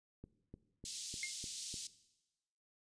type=click train; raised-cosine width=3 ms; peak=-37 dBFS; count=6; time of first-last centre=0.24-1.742 s; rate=3.33 Hz
type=band-pass noise; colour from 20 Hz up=white; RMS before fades=-46 dBFS; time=0.85-1.87 s; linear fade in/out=2 ms; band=3600 to 8300 Hz; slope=24 dB/octave
type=tone with exponential decay; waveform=triangle; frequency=2132 Hz; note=C7; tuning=32 cents sharp; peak=-34 dBFS; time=1.23-1.37 s; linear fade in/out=1 ms; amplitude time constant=29 ms
effects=noise-tail reverb RT60 1.0 s tail -17 dB re dry + resampled to 22050 Hz